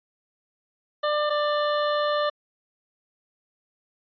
25% pulse tone pair in turn, 596 / 592.2 Hz, D5 / D5, +25 / +14 cents, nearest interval unison, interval 11 cents, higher first, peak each -18 dBFS, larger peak neither, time 1.03-1.3 / 1.3-2.3 s, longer second, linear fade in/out 10 ms, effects resampled to 11025 Hz

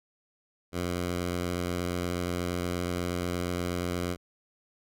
10% pulse tone with vibrato, 88.4 Hz, F2, 22 cents sharp, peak -21 dBFS, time 0.72-4.17 s, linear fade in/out 50 ms, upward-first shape sine, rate 13 Hz, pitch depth 14 cents each way, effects none

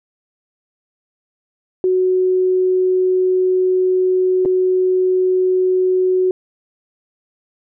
sine tone with dropouts, 370 Hz, F#4, in tune, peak -12 dBFS, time 1.84-6.31 s, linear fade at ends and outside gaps 1 ms, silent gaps 4.451-4.457 s, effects none

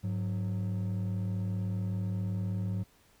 triangle tone pair together, 102.9 / 183.35 Hz, G#2 / F#3, -16 / -15 cents, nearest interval minor seventh, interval 1001 cents, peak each -28 / -32 dBFS, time 0.03-2.84 s, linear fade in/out 20 ms, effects tanh soft clip ceiling -25 dBFS + pink hiss -64 dBFS RMS until 3.2 s

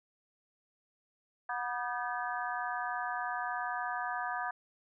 harmonic tone with a mistuned harmonic, 243.4 Hz, B3, 25 cents flat, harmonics 3 / 4 / 5 / 6 / 7, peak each -38 / -39 / -40 / -41 / -41 dBFS, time 1.49-4.51 s, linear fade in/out 5 ms, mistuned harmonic 6, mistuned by +95 cents, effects none

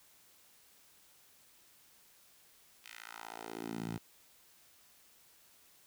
10% pulse tone with high-pass filter sweep, 56.3 Hz, A1, 40 cents sharp, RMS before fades -44 dBFS, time 2.84-3.98 s, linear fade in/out 5 ms, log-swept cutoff 2600 to 120 Hz, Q 1.7, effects white hiss -64 dBFS RMS until 5.86 s

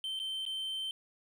triangle tone with dropouts, 3106 Hz, G7, 17 cents flat, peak -33 dBFS, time 0.04-0.91 s, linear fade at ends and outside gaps 1 ms, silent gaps 0.192-0.199 / 0.453-0.463 s, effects none

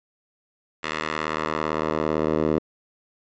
10% pulse tone with band-pass filter sweep, 77.78 Hz, D#2, in tune, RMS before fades -25 dBFS, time 0.83-2.59 s, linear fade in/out 10 ms, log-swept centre 2100 to 410 Hz, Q 0.99, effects resampled to 16000 Hz

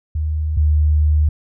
sine tone pair in turn, 77.1 / 75.82 Hz, D#2 / D#2, -15 / -44 cents, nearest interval unison, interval 29 cents, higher first, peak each -17 / -11 dBFS, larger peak second, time 0.15-0.57 / 0.57-1.29 s, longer second, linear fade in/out 5 ms, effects none

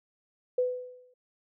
sine tone with exponential decay, 500 Hz, B4, 21 cents sharp, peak -21 dBFS, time 0.58-1.14 s, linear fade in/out 5 ms, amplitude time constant 120 ms, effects none

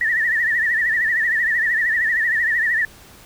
sine tone with vibrato, 1844 Hz, A#6, 19 cents flat, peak -16 dBFS, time 0.01-2.85 s, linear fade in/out 2 ms, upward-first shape triangle, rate 13 Hz, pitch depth 130 cents each way, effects pink hiss -45 dBFS RMS until 3.25 s

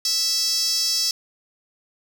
sawtooth tone with high-pass filter, 659.3 Hz, E5, in tune, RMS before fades -22 dBFS, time 0.05-1.11 s, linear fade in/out 2 ms, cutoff 5100 Hz, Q 7.1, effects none

